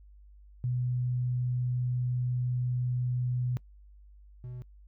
sine / triangle tone pair in turn, 124.3 / 124.3 Hz, B2 / B2, +12 / +12 cents, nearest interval unison, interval 0 cents, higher neither, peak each -27 / -36 dBFS, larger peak first, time 0.64-3.57 / 4.44-4.62 s, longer first, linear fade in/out 0 ms, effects noise-tail reverb RT60 0.1 s tail -24 dB re dry + added 50 Hz sine -51 dBFS peak until 4.87 s

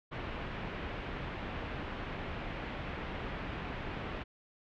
pink low-pass noise, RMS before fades -40 dBFS, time 0.11-4.24 s, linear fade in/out 20 ms, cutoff 2900 Hz, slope 24 dB/octave, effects none

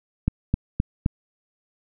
click train, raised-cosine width 5 ms, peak -7 dBFS, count 4, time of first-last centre 0.28-1.061 s, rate 3.84 Hz, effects none

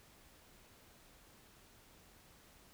silence, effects pink hiss -63 dBFS RMS until 2.73 s

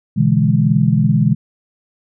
sine chord, E dominant seventh, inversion second, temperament equal, 123.47 / 146.83 / 164.81 / 207.7 Hz, B2 / D3 / E3 / G#3, 0 / 0 / 0 / 0 cents, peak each -16 dBFS, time 0.16-1.35 s, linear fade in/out 20 ms, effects none

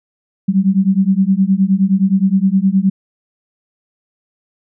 sine beating tone pair, 187.8 / 197.4 Hz, F#3 / G3, +26 / +12 cents, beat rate 9.6 Hz, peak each -13 dBFS, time 0.48-2.9 s, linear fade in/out 10 ms, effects none

